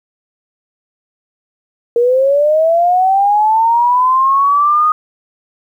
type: linear sweep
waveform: sine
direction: up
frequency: 466.2 to 1244.5 Hz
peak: -8 dBFS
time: 1.96-4.92 s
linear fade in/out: 2 ms
effects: 8-bit